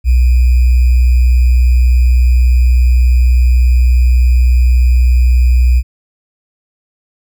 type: tone with sample-and-hold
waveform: sine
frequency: 61.74 Hz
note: B1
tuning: in tune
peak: -5 dBFS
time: 0.04-5.83 s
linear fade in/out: 50 ms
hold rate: 2450 Hz
effects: none